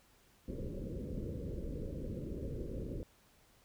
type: low-pass noise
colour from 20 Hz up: pink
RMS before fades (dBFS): -41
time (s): 0.48-3.03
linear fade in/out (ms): 0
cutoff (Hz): 560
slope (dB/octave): 96
effects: pink hiss -67 dBFS RMS until 3.64 s